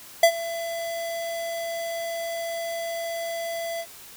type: tone with ADSR envelope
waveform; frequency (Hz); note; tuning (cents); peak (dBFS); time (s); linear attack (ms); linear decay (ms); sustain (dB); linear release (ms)
square; 671; E5; +31; -11; 0.23-3.86; 4; 76; -18; 60
effects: white hiss -45 dBFS RMS until 4.16 s